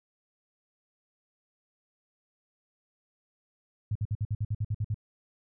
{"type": "tone bursts", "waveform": "sine", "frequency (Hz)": 105.7, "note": "G#2", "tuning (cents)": 31, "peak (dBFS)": -26, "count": 11, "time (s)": [3.91, 4.944], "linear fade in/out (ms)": 5, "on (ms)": 44, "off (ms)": 55, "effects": []}